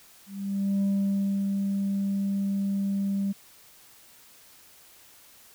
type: tone with ADSR envelope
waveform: sine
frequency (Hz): 197.6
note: G3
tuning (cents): +14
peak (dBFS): -19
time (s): 0.26-3.33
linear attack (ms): 560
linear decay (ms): 620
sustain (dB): -4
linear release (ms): 19
effects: tanh soft clip ceiling -21 dBFS + white hiss -54 dBFS RMS until 5.54 s